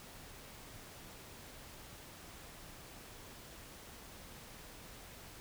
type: silence
effects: pink hiss -53 dBFS RMS until 5.4 s